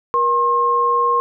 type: tone pair together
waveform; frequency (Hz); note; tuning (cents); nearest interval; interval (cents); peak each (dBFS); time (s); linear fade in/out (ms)
sine; 476.7 / 1070.2; A#4 / C6; +39 / +39; octave + major second; 1400; -21 / -14; 0.14-1.2; 0
effects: none